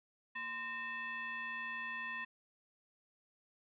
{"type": "tone with frequency modulation", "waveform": "sine", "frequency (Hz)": 1829, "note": "A#6", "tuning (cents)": -33, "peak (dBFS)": -39, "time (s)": [0.35, 2.25], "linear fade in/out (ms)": 10, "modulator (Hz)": 798, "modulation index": 1, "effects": []}